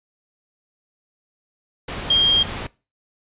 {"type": "tone in noise", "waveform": "sine", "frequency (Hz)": 3216, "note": "G7", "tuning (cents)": 44, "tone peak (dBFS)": -12, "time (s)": [2.1, 2.43], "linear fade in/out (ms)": 5, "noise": "pink", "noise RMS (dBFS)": -29, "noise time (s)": [1.88, 2.67], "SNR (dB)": 14, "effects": ["noise-tail reverb RT60 0.3 s tail -22 dB re dry", "resampled to 8000 Hz"]}